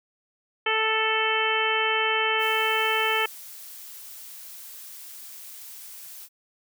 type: harmonic tone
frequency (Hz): 440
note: A4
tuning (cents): 0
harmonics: 1 / 2 / 3 / 4 / 5 / 6 / 7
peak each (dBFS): -29 / -29 / -29 / -29 / -29 / -29 / -29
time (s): 0.66-3.26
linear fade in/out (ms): 5
type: noise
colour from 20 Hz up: blue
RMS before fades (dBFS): -42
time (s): 2.38-6.29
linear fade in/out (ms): 50
effects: none